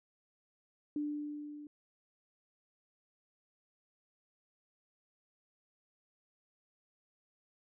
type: tone with level ramp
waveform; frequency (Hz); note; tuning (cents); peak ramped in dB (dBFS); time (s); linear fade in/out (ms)
sine; 295.6; D4; +11; -32 to -46; 0.96-1.67; 2
effects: none